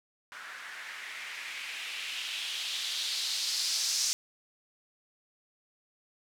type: noise with low-pass filter sweep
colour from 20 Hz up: violet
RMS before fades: -35 dBFS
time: 0.32-4.13 s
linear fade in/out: 0 ms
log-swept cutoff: 1500 to 5600 Hz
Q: 2.5
effects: none